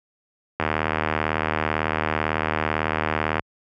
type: click train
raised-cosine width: 0.5 ms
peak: -6 dBFS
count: 219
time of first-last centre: 0.6-3.395 s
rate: 78 Hz
effects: high-pass 60 Hz 12 dB/octave